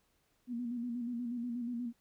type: tone with vibrato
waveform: sine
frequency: 240 Hz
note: B3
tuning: 49 cents flat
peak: -35 dBFS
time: 0.47-1.93 s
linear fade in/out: 50 ms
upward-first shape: square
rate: 8.3 Hz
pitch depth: 46 cents each way
effects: pink hiss -75 dBFS RMS until 2 s